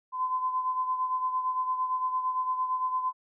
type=beating tone pair; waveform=sine; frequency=1021 / 1029.8 Hz; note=C6 / C6; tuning=-43 / -28 cents; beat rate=8.8 Hz; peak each=-27 / -35 dBFS; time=0.12-3.13 s; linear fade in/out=50 ms; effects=none